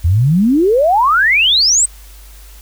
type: exponential sweep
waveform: sine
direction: up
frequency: 77.78 to 8400 Hz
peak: -8 dBFS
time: 0.04-1.86 s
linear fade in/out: 10 ms
effects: added 50 Hz sine -35 dBFS peak until 2.61 s + white hiss -43 dBFS RMS until 2.61 s